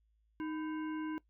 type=harmonic tone with a mistuned harmonic; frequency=311.1 Hz; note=D#4; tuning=in tune; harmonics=1 / 3 / 5 / 7 / 9; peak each=-36 / -48 / -50 / -56 / -59 dBFS; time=0.4-1.18 s; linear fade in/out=0 ms; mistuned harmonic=3; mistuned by=+120 cents; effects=noise-tail reverb RT60 0.1 s tail -20 dB re dry + added 54 Hz sine -70 dBFS peak until 1.29 s